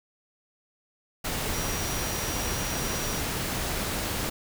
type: tone in noise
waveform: sine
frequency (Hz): 5760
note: F#8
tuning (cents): -47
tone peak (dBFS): -37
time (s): 1.53-3.21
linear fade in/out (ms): 10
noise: pink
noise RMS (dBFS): -30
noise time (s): 1.24-4.3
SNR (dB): -10
effects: none